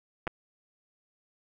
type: clicks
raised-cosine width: 0.5 ms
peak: -17 dBFS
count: 2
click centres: 0.27 / 0.276 s
effects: none